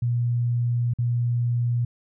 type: tone with dropouts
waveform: sine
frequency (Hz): 120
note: B2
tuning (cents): -49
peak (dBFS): -20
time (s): 0.02-1.85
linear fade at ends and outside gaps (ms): 5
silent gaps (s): 0.937-0.986
effects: none